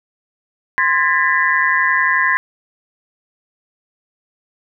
sine tone cluster, 1043 / 1642 / 1793 / 1981 Hz, C6 / G#6 / A6 / B6, -6 / -20 / +32 / +5 cents, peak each -18 dBFS, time 0.78-2.37 s, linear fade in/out 0 ms, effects none

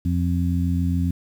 harmonic tone, 87.31 Hz, F2, in tune, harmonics 1 / 2 / 3, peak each -21 / -24 / -26 dBFS, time 0.05-1.11 s, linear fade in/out 5 ms, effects 8-bit

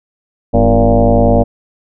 sine tone with frequency modulation, 246.9 Hz, B3, in tune, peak -6 dBFS, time 0.53-1.44 s, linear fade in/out 20 ms, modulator 111 Hz, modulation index 4.1, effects none

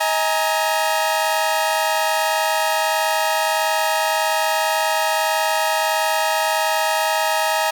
sawtooth chord, D# suspended fourth, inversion none, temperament equal with one note detuned, 635.3 / 830.6 / 932.3 Hz, D#5 / G#5 / A#5, +36 / 0 / 0 cents, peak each -18 dBFS, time 0-7.71 s, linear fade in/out 10 ms, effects none

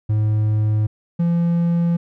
triangle tone pair in turn, 107.2 / 170.53 Hz, A2 / F3, -45 / -41 cents, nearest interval minor sixth, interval 804 cents, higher second, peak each -13 dBFS, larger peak neither, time 0.09-0.87 / 1.19-1.97 s, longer neither, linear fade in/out 10 ms, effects none

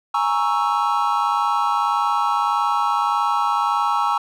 triangle chord, A# half-diminished seventh, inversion third, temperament equal, 830.6 / 932.3 / 1108.7 / 1318.5 Hz, G#5 / A#5 / C#6 / E6, 0 / 0 / 0 / 0 cents, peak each -21 dBFS, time 0.14-4.18 s, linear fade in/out 5 ms, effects none

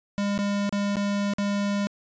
square tone with dropouts, 202.2 Hz, G#3, 46 cents flat, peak -24 dBFS, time 0.18-1.87 s, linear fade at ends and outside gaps 0 ms, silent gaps 0.378-0.389 / 0.693-0.726 / 0.957-0.968 / 1.336-1.384 s, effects resampled to 16000 Hz

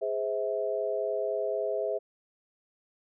sine chord, Ab augmented, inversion none, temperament just, 415.3 / 519.1 / 648.9 Hz, Ab4 / C5 / E5, 0 / -14 / -27 cents, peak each -32 / -33 / -31 dBFS, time 0.01-1.99 s, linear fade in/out 20 ms, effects none

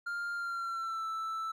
triangle tone with pitch glide, 1400 to 1321.4 Hz, F6 to E6, +4 to +4 cents, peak -32 dBFS, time 0.06-1.52 s, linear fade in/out 10 ms, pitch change -100 cents, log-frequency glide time 0.35-1.06 s, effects none

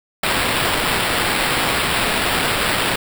white noise with sample-and-hold, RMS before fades -19 dBFS, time 0.23-2.96 s, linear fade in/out 5 ms, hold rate 6300 Hz, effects none

